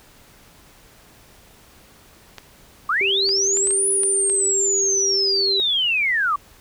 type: clicks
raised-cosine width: 0.2 ms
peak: -17 dBFS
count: 7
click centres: 2.383 / 3.291 / 3.571 / 3.672 / 3.708 / 4.034 / 4.298 s
type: linear two-way sweep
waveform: sine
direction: up then down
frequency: 1108.7 to 9956 to 1108.7 Hz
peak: -17 dBFS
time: 2.89-6.36 s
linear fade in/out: 5 ms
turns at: 3.88 s
type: tone with vibrato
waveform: sine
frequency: 392 Hz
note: G4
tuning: in tune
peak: -24 dBFS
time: 3.01-5.6 s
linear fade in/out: 0 ms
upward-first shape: triangle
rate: 13 Hz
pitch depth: 9 cents each way
effects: pink hiss -50 dBFS RMS until 6.6 s